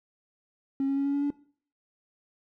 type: tone with pitch steps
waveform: triangle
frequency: 272.2 / 275 / 277.9 / 280.8 / 283.8 / 286.7 Hz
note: C#4 / C#4 / C#4 / C#4 / C#4 / D4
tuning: -31 / -14 / +4 / +22 / +41 / -42 cents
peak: -21 dBFS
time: 0.8-1.304 s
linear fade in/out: 2 ms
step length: 84 ms
effects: noise-tail reverb RT60 0.5 s tail -22 dB re dry + tanh soft clip ceiling -21 dBFS